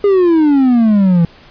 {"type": "exponential sweep", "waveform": "triangle", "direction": "down", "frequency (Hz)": [412.5, 164.81], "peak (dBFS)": -5, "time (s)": [0.04, 1.25], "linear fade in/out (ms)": 2, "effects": ["pink hiss -42 dBFS RMS until 1.5 s", "resampled to 11025 Hz"]}